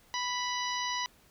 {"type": "harmonic tone with a mistuned harmonic", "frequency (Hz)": 987.8, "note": "B5", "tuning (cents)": 0, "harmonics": [1, 2, 3, 4, 5, 6], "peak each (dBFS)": [-34, -37, -39, -40, -41, -42], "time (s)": [0.14, 1.06], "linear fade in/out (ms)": 0, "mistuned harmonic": 6, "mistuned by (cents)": -22, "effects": ["pink hiss -62 dBFS RMS until 1.3 s"]}